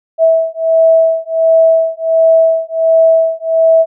sine beating tone pair, 651 / 652.4 Hz, E5 / E5, -22 / -18 cents, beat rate 1.4 Hz, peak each -10 dBFS, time 0.18-3.86 s, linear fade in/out 50 ms, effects none

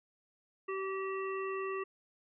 harmonic tone, 385.1 Hz, G4, 31 cents flat, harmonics 1 / 3 / 5 / 7, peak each -36 / -40 / -46 / -47 dBFS, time 0.68-1.84 s, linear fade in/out 10 ms, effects none

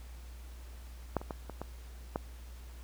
clicks, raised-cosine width 1 ms, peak -15 / -29 / -23 / -27 / -24 / -18 dBFS, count 6, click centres 1.167 / 1.215 / 1.308 / 1.497 / 1.616 / 2.159 s, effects added 60 Hz sine -45 dBFS peak until 2.83 s + pink hiss -58 dBFS RMS until 2.83 s

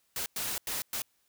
white noise bursts at uneven times, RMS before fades -34 dBFS, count 4, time 0.16-0.26 / 0.36-0.58 / 0.67-0.82 / 0.93-1.02 s, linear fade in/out 2 ms, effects white hiss -72 dBFS RMS until 1.28 s

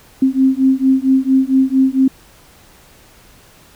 sine beating tone pair, 262.5 / 266.9 Hz, C4 / C4, +6 / +35 cents, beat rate 4.4 Hz, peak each -13 dBFS, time 0.22-2.08 s, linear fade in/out 5 ms, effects pink hiss -46 dBFS RMS until 3.75 s

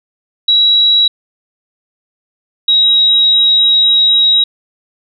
sine tone pair in turn, 3884 / 3826 Hz, B7 / A#7, -30 / +44 cents, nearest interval unison, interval 26 cents, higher first, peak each -6 dBFS, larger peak neither, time 0.48-1.08 / 2.68-4.44 s, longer second, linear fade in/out 5 ms, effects none

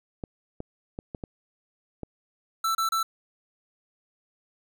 clicks, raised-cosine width 2 ms, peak -21 dBFS, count 6, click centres 0.238 / 0.604 / 0.989 / 1.148 / 1.238 / 2.033 s
square tone bursts, 1329 Hz, E6, 14 cents sharp, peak -24 dBFS, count 3, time 2.64-3.03 s, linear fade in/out 5 ms, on 110 ms, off 30 ms
effects none

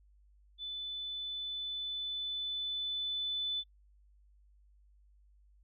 sine tone with level ramp, 3500 Hz, A7, 10 cents flat, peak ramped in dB -38 to -32 dBFS, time 0.58-3.64 s, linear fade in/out 50 ms, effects noise-tail reverb RT60 0.1 s tail -26 dB re dry + added 50 Hz sine -61 dBFS peak until 5.63 s

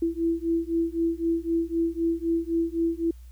sine beating tone pair, 330.9 / 334.8 Hz, E4 / E4, +7 / +27 cents, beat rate 3.9 Hz, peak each -26 dBFS, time 0.02-3.11 s, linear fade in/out 5 ms, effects added 60 Hz sine -42 dBFS peak until 3.31 s + white hiss -63 dBFS RMS until 3.31 s

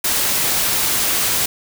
white noise, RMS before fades -18 dBFS, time 0.04-1.46 s, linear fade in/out 5 ms, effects none

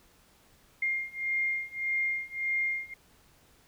sine beating tone pair, 2118 / 2119.7 Hz, C7 / C7, +21 / +22 cents, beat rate 1.7 Hz, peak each -32 / -31 dBFS, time 0.82-2.94 s, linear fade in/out 5 ms, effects pink hiss -62 dBFS RMS until 3.67 s

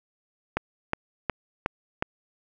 click train, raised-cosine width 0.5 ms, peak -9 dBFS, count 5, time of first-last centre 0.57-2.025 s, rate 2.75 Hz, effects none

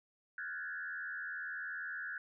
sine tone with frequency modulation, 1583 Hz, G6, 17 cents sharp, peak -39 dBFS, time 0.38-2.18 s, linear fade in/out 2 ms, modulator 81.1 Hz, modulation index 1.8, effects none

